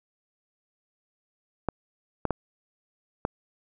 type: clicks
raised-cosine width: 1 ms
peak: -11 dBFS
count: 4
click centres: 1.687 / 2.253 / 2.307 / 3.251 s
effects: none